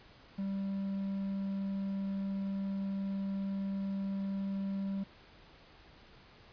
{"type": "tone with quantisation", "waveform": "triangle", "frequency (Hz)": 195.7, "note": "G3", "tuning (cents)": -3, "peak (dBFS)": -31, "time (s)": [0.38, 5.04], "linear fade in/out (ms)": 10, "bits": 10, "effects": ["pink hiss -58 dBFS RMS until 6.52 s", "resampled to 11025 Hz"]}